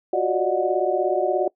sine tone cluster, 359.2 / 376.3 / 579 / 617 / 734 Hz, F4 / F#4 / D5 / D#5 / F#5, +49 / +29 / -25 / -15 / -14 cents, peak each -25 dBFS, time 0.13-1.48 s, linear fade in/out 5 ms, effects noise-tail reverb RT60 0.1 s tail -22 dB re dry

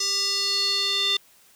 square tone with band-pass filter sweep, 396.8 Hz, G4, 21 cents sharp, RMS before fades -24 dBFS, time 0-1.17 s, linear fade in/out 5 ms, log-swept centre 5500 to 3600 Hz, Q 6.3, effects white hiss -56 dBFS RMS until 1.55 s

